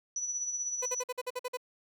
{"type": "tone with tremolo", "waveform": "sine", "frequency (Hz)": 5920, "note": "F#8", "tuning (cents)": 0, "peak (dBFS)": -30, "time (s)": [0.16, 1.02], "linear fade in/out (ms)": 2, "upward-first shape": "sine", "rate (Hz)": 16, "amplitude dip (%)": 50}
{"type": "tone bursts", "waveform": "30% pulse", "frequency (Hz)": 500, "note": "B4", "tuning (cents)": 21, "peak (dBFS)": -30, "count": 9, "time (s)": [0.82, 1.572], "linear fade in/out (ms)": 10, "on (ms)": 40, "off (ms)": 49}
{"effects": []}